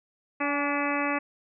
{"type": "harmonic tone with a mistuned harmonic", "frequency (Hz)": 287.7, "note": "D4", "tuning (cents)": -36, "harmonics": [1, 2, 3, 4, 5, 6, 7, 8, 9], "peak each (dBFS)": [-30, -33, -34, -32, -37, -36, -34, -37, -35], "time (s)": [0.4, 1.19], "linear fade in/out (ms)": 10, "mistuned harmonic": 3, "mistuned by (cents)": -32, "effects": []}